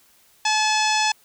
harmonic tone with a mistuned harmonic, 860 Hz, A5, 40 cents flat, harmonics 1 / 2 / 3 / 4 / 5 / 6 / 7 / 8 / 9, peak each -21 / -27 / -25 / -28 / -31 / -27 / -30 / -33 / -35 dBFS, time 0.45-1.12 s, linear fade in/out 5 ms, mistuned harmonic 9, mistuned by +42 cents, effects white hiss -57 dBFS RMS until 1.24 s

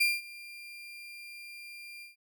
35% pulse tone with ADSR envelope, 2389 Hz, D7, 29 cents sharp, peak -20 dBFS, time 0-2.16 s, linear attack 11 ms, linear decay 200 ms, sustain -22 dB, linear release 140 ms, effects none

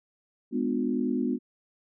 sine chord, G# diminished seventh, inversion none, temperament just, 207.7 / 249.2 / 299 / 358.8 Hz, G#3 / B3 / D4 / F4, 0 / +16 / +31 / +47 cents, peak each -32 / -27 / -32 / -33 dBFS, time 0.51-1.39 s, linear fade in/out 50 ms, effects none

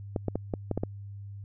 clicks, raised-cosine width 2 ms, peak -15 dBFS, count 7, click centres 0.162 / 0.283 / 0.356 / 0.538 / 0.713 / 0.776 / 0.835 s, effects added 100 Hz sine -39 dBFS peak until 1.44 s

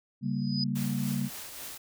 sine chord, G diminished, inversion second, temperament equal with one note detuned, 138.59 / 195.43 / 233.1 Hz, Db3 / G3 / Bb3, 0 / -5 / 0 cents, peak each -32 dBFS, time 0.21-1.3 s, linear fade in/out 50 ms
sine tone with exponential growth, 4978 Hz, D#8, in tune, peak -27 dBFS, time 0.23-0.64 s, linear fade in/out 5 ms, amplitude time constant 88 ms
white noise with tremolo, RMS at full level -40 dBFS, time 0.75-1.78 s, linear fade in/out 10 ms, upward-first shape triangle, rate 3.6 Hz, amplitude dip 45%
effects none

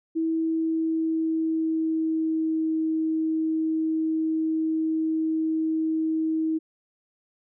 sine tone with pitch glide, 324.3 to 318.4 Hz, E4 to D#4, -28 to +40 cents, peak -22 dBFS, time 0.15-6.59 s, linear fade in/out 20 ms, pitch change -32 cents, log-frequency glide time 0.28-2.75 s, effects none

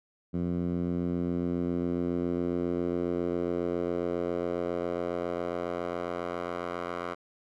10% pulse tone with band-pass filter sweep, 87.31 Hz, F2, in tune, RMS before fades -31 dBFS, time 0.33-7.15 s, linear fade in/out 20 ms, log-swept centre 180 to 1000 Hz, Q 1.4, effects none

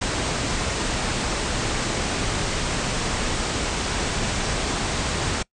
pink low-pass noise, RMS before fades -25 dBFS, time 0.01-5.43 s, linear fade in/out 10 ms, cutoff 8800 Hz, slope 96 dB/octave, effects noise-tail reverb RT60 0.1 s tail -24 dB re dry

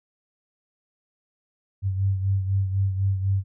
sine beating tone pair, 96.5 / 100.5 Hz, G2 / G2, -27 / +44 cents, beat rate 4 Hz, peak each -21 / -29 dBFS, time 1.82-3.44 s, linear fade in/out 50 ms, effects none

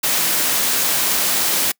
white noise, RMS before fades -18 dBFS, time 0.03-1.72 s, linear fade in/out 10 ms, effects noise-tail reverb RT60 0.1 s tail -26 dB re dry + high-pass 150 Hz 12 dB/octave

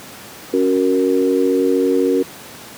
sine chord, F# major, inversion second, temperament equal, 277.2 / 370 / 466.2 Hz, C#4 / F#4 / A#4, 0 / 0 / 0 cents, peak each -17 dBFS, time 0.53-2.23 s, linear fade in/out 10 ms, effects pink hiss -36 dBFS RMS until 2.77 s + high-pass 150 Hz 12 dB/octave

